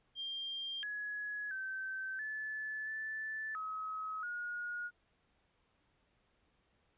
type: tone with pitch steps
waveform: sine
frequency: 3190 / 1683 / 1545 / 1734 / 1753 / 1277 / 1441 Hz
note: G7 / G#6 / G6 / A6 / A6 / D#6 / F#6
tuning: +30 / +23 / -26 / -26 / -7 / +45 / -46 cents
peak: -38 dBFS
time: 0.15-4.91 s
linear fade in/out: 50 ms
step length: 680 ms
effects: pink hiss -75 dBFS RMS until 6.97 s + resampled to 8000 Hz